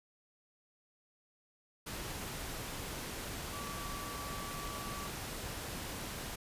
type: tone in noise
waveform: sine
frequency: 1151 Hz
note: D6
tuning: 35 cents flat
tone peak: -45 dBFS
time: 3.53-5.08 s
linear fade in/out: 10 ms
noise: pink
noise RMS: -42 dBFS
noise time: 1.86-6.36 s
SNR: -6 dB
effects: resampled to 32000 Hz